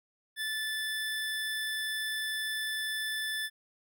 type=tone; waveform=25% pulse; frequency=1749 Hz; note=A6; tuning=11 cents flat; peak=-28 dBFS; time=0.36-3.5 s; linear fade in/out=50 ms; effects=none